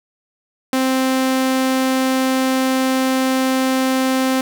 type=tone; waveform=sawtooth; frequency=261.6 Hz; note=C4; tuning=in tune; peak=-11 dBFS; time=0.73-4.41 s; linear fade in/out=2 ms; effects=none